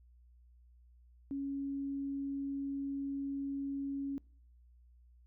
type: tone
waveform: sine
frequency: 277.2 Hz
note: C#4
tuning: in tune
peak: -35 dBFS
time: 1.31-4.18 s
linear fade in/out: 0 ms
effects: noise-tail reverb RT60 0.5 s tail -25 dB re dry + added 60 Hz sine -59 dBFS peak until 5.26 s